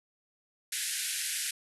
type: band-pass noise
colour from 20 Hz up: white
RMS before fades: -34 dBFS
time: 0.72-1.51 s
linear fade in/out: 5 ms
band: 1500 to 12000 Hz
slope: 96 dB/octave
effects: none